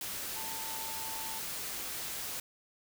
sine tone in noise, 890 Hz, A5, 20 cents sharp, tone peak -44 dBFS, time 0.36-1.39 s, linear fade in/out 2 ms, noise white, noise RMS -39 dBFS, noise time 0.01-2.4 s, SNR -8 dB, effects none

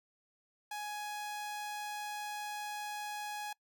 sawtooth tone, 835 Hz, G#5, 9 cents sharp, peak -35 dBFS, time 0.71-3.53 s, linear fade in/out 5 ms, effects noise-tail reverb RT60 0.1 s tail -23 dB re dry

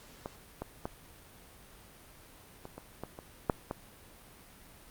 clicks, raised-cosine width 1 ms, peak -23 / -22 / -20 / -28 / -28 / -24 / -29 / -11 / -20 dBFS, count 9, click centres 0.259 / 0.62 / 0.855 / 2.654 / 2.78 / 3.036 / 3.189 / 3.498 / 3.711 s, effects pink hiss -55 dBFS RMS until 4.9 s + Opus 48 kbps

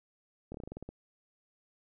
slowing click train, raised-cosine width 2 ms, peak -29 dBFS, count 10, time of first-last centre 0.52-0.89 s, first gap 24 ms, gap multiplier 1.13, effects none

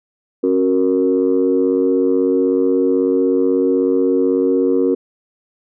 sine chord, F# major, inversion second, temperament equal with one note detuned, 271.5 / 370 / 466.2 Hz, C#4 / F#4 / A#4, -36 / 0 / 0 cents, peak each -16 dBFS, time 0.43-4.95 s, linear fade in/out 10 ms, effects tanh soft clip ceiling -5 dBFS

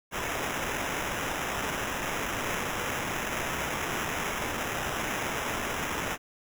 blue noise with sample-and-hold, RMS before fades -32 dBFS, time 0.11-6.18 s, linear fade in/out 50 ms, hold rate 4410 Hz, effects none

